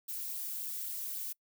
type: noise with flanger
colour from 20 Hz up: violet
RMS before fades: -39 dBFS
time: 0.08-1.33 s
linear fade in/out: 10 ms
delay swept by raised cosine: 0.22 to 2.12 ms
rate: 3.7 Hz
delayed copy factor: +0.5
effects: noise-tail reverb RT60 0.1 s tail -25 dB re dry